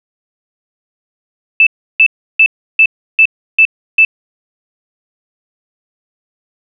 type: tone bursts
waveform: sine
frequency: 2637 Hz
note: E7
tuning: in tune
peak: -3 dBFS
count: 7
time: 1.6-4.049 s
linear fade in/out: 2 ms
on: 67 ms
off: 330 ms
effects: none